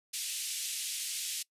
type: band-pass noise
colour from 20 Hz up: white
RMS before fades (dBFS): -37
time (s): 0.13-1.43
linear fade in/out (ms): 10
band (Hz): 2500 to 11000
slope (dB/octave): 24
effects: noise-tail reverb RT60 0.1 s tail -23 dB re dry + resampled to 32000 Hz